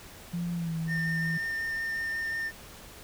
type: tone with pitch glide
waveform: sine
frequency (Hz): 172.6 to 163.01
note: F3 to E3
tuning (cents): -20 to -19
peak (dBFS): -29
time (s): 0.33-1.38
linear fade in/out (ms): 10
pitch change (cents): -99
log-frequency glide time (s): 0.54-0.74
type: tone with vibrato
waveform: triangle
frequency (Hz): 1811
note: A6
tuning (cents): +49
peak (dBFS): -28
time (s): 0.87-2.52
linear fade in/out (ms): 50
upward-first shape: triangle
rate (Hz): 5.5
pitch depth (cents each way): 10
effects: pink hiss -48 dBFS RMS until 3.03 s